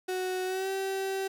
35% pulse tone with pitch glide, 370 to 385.9 Hz, F#4 to G4, 0 to -27 cents, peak -28 dBFS, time 0.08-1.28 s, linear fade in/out 10 ms, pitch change +73 cents, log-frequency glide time 0.45-0.69 s, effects none

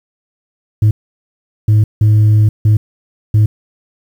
sine tone bursts at uneven times, 106.8 Hz, G#2, 49 cents sharp, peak -3 dBFS, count 5, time 0.82-0.91 / 1.68-1.84 / 2.01-2.49 / 2.65-2.77 / 3.34-3.46 s, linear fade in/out 5 ms, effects tanh soft clip ceiling -5 dBFS + 7-bit

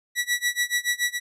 sawtooth tone with tremolo, 1945 Hz, B6, 27 cents flat, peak -16 dBFS, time 0.15-1.2 s, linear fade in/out 50 ms, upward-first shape sine, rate 7 Hz, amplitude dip 95%, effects resampled to 32000 Hz

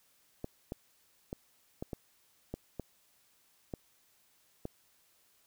clicks, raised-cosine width 2 ms, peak -24 dBFS, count 9, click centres 0.444 / 0.721 / 1.329 / 1.825 / 1.932 / 2.54 / 2.797 / 3.738 / 4.654 s, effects white hiss -69 dBFS RMS until 5.46 s

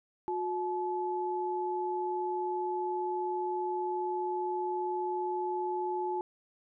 sine tone pair together, 361.5 / 861.1 Hz, F#4 / A5, -40 / -38 cents, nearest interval octave + minor third, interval 1502 cents, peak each -33 / -33 dBFS, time 0.28-6.21 s, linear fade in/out 0 ms, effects none

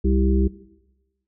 harmonic tone, 65.41 Hz, C2, in tune, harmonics 1 / 3 / 5 / 6, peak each -18 / -23 / -25 / -26 dBFS, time 0.04-0.48 s, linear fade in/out 10 ms, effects noise-tail reverb RT60 1.0 s tail -18 dB re dry

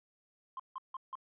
sine tone bursts, 1053 Hz, C6, 11 cents sharp, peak -37 dBFS, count 4, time 0.57-1.154 s, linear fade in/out 2 ms, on 26 ms, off 160 ms, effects tanh soft clip ceiling -35 dBFS

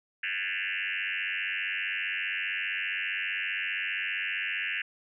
sine tone with frequency modulation, 2217 Hz, C#7, in tune, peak -29 dBFS, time 0.23-4.82 s, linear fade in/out 5 ms, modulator 95.2 Hz, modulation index 6.7, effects none

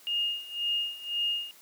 sine tone with tremolo, 2841 Hz, F7, 29 cents sharp, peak -25 dBFS, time 0.07-1.51 s, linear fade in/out 0 ms, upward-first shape sine, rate 1.9 Hz, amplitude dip 85%, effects white hiss -55 dBFS RMS until 1.61 s + high-pass 200 Hz 12 dB/octave

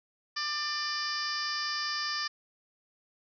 harmonic tone, 595 Hz, D5, 22 cents sharp, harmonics 2 / 3 / 4 / 5 / 6 / 7 / 8 / 9 / 10, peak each -37 / -36 / -44 / -45 / -46 / -46 / -35 / -39 / -47 dBFS, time 0.36-2.28 s, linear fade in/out 10 ms, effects none

